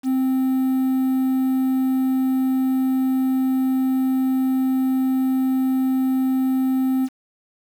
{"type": "tone with quantisation", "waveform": "triangle", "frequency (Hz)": 261.6, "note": "C4", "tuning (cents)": 0, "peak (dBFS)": -15, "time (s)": [0.03, 7.09], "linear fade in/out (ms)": 50, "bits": 7, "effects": []}